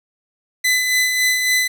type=tone with tremolo; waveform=sawtooth; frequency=2009 Hz; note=B6; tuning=29 cents sharp; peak=-10 dBFS; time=0.64-1.68 s; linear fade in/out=10 ms; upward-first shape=sine; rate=3.6 Hz; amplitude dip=40%; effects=8-bit